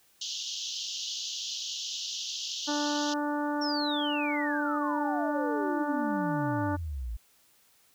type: band-pass noise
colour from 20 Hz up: pink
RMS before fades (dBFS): -36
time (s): 0.21-3.14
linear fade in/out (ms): 5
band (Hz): 2900 to 6700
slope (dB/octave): 96
type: harmonic tone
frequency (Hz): 293.7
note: D4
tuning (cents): 0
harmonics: 1 / 2 / 3 / 4 / 5 / 6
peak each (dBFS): -30 / -36 / -34 / -40 / -39 / -49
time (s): 2.67-6.77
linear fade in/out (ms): 20
type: exponential sweep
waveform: sine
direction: down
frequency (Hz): 5580 to 52.8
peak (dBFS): -32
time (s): 3.61-7.17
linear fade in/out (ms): 10
effects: white hiss -64 dBFS RMS until 7.94 s